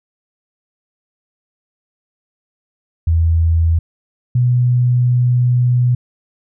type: tone pair in turn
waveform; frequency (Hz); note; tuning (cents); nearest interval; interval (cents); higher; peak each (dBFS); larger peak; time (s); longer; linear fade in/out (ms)
sine; 82.41 / 123.48; E2 / B2; 0 / 0; perfect fifth; 700; second; -10; neither; 3.07-3.79 / 4.35-5.95; second; 5
effects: none